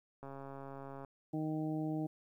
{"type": "click train", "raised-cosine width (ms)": 1, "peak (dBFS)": -34, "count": 113, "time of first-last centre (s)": [0.23, 1.048], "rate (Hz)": 137}
{"type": "harmonic tone", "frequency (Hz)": 155.56, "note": "D#3", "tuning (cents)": 0, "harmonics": [1, 2, 3, 4, 5], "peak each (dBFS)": [-39, -36, -49, -47, -48], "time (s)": [1.33, 2.07], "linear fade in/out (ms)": 10}
{"effects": ["12-bit"]}